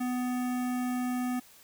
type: tone with notch filter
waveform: square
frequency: 249.2 Hz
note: B3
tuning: 16 cents sharp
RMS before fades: -31 dBFS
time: 0-1.4 s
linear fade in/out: 10 ms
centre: 4100 Hz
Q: 0.84
effects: white hiss -56 dBFS RMS until 1.63 s